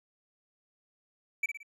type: tone with echo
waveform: triangle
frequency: 2311 Hz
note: D7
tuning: 28 cents flat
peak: -24 dBFS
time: 1.43-1.46 s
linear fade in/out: 5 ms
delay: 57 ms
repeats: 3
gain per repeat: -7 dB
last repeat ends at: 1.631 s
effects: none